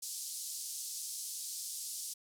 white band-pass noise, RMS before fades -42 dBFS, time 0.02-2.14 s, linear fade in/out 10 ms, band 4600 to 11000 Hz, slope 24 dB/octave, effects none

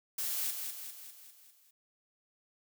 blue noise with echo, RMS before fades -35 dBFS, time 0.18-0.51 s, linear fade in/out 5 ms, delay 200 ms, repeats 6, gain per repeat -5 dB, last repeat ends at 1.71 s, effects none

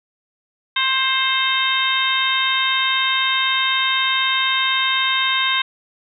harmonic tone with a mistuned harmonic, 528 Hz, C5, 16 cents sharp, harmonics 2 / 3 / 4 / 5 / 6 / 7, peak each -23 / -24 / -23 / -26 / -24 / -21 dBFS, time 0.76-5.62 s, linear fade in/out 5 ms, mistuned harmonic 6, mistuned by -26 cents, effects none

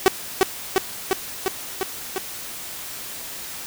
sawtooth tone with echo, 379.7 Hz, F#4, 45 cents sharp, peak -7 dBFS, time 0.06-0.08 s, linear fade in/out 0 ms, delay 350 ms, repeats 6, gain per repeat -2 dB, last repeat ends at 2.18 s, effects white hiss -34 dBFS RMS until 3.66 s

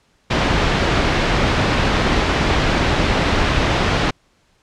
pink low-pass noise, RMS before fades -17 dBFS, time 0.3-4.11 s, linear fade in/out 10 ms, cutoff 3600 Hz, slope 12 dB/octave, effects pink hiss -59 dBFS RMS until 4.62 s + low-pass 7000 Hz 12 dB/octave

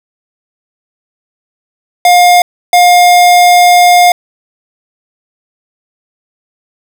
square tone bursts at uneven times, 710 Hz, F5, 28 cents sharp, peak -3 dBFS, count 2, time 2.05-2.42 / 2.73-4.12 s, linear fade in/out 2 ms, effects none

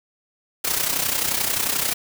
white noise with amplitude modulation, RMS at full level -20 dBFS, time 0.64-1.94 s, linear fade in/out 10 ms, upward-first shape sine, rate 31.4 Hz, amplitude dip 65%, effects none

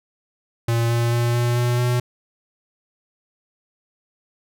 square tone with pitch steps, 116.54 / 117.76 / 118.99 / 120.23 / 121.49 / 122.76 Hz, A#2 / A#2 / A#2 / B2 / B2 / B2, 0 / +18 / +36 / -46 / -28 / -10 cents, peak -18 dBFS, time 0.68-2 s, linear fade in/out 5 ms, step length 220 ms, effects none

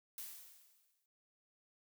blue noise with exponential decay, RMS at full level -45 dBFS, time 0.18-1.06 s, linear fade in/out 1 ms, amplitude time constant 190 ms, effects noise-tail reverb RT60 0.7 s tail -26 dB re dry

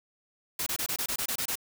white noise bursts, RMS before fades -31 dBFS, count 10, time 0.59-1.555 s, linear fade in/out 5 ms, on 74 ms, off 25 ms, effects none

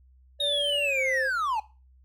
triangle tone with pitch glide, 576 to 525.2 Hz, D5 to C5, -34 to +6 cents, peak -27 dBFS, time 0.39-1.3 s, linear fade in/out 50 ms, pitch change -160 cents, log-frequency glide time 0.84-0.99 s
triangle linear sweep, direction down, 3768 to 819 Hz, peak -23 dBFS, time 0.4-1.6 s, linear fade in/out 5 ms
effects noise-tail reverb RT60 0.3 s tail -17 dB re dry + added 64 Hz sine -54 dBFS peak until 2.04 s

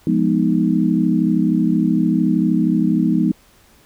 sine chord, F half-diminished seventh, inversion none, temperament equal, 174.61 / 207.7 / 246.9 / 311.1 Hz, F3 / Ab3 / Cb4 / Eb4, 0 / 0 / 0 / 0 cents, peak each -19 dBFS, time 0.07-3.32 s, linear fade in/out 2 ms, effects pink hiss -52 dBFS RMS until 3.85 s

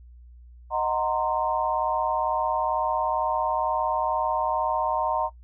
sine chord, C half-diminished seventh, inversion first, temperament equal with one note detuned, 622.3 / 740 / 924.3 / 1046.5 Hz, Eb5 / Gb5 / Bb5 / C6, 0 / 0 / -15 / 0 cents, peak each -29 / -29 / -26 / -30 dBFS, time 0.7-5.3 s, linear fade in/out 50 ms, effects noise-tail reverb RT60 0.1 s tail -17 dB re dry + added 60 Hz sine -45 dBFS peak until 5.43 s

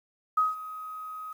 sine tone with ADSR envelope, 1262 Hz, D#6, 24 cents sharp, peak -19 dBFS, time 0.37-1.33 s, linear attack 8 ms, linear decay 170 ms, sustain -17 dB, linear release 6 ms, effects 9-bit

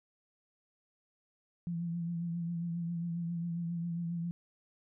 sine tone with vibrato, 170 Hz, F3, 46 cents flat, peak -33 dBFS, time 1.67-4.31 s, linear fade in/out 0 ms, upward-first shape triangle, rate 7.4 Hz, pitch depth 42 cents each way, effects none

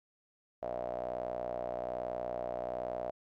sawtooth tone with band-pass filter, 61.2 Hz, B1, 15 cents flat, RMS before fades -38 dBFS, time 0.62-3.11 s, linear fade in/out 10 ms, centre 640 Hz, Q 9.1, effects none

